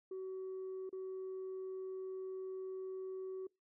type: tone with dropouts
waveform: sine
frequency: 377.3 Hz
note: F#4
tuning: 34 cents sharp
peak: -39 dBFS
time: 0.11-3.47 s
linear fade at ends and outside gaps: 5 ms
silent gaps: 0.894-0.927 s
effects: noise-tail reverb RT60 0.2 s tail -24 dB re dry + tanh soft clip ceiling -39 dBFS